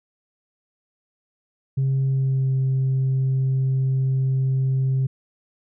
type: tone with pitch glide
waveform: sine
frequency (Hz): 134.4 to 132.4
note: C3 to C3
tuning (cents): +47 to +21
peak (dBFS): -16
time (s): 1.77-5.07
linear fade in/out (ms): 10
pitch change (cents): -26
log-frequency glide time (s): 2.05-2.54
effects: tanh soft clip ceiling -16 dBFS